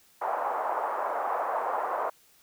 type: band-pass noise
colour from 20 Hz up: pink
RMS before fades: -30 dBFS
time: 0.21-2.1 s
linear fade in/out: 10 ms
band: 630 to 1100 Hz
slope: 24 dB/octave
effects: white hiss -61 dBFS RMS until 2.42 s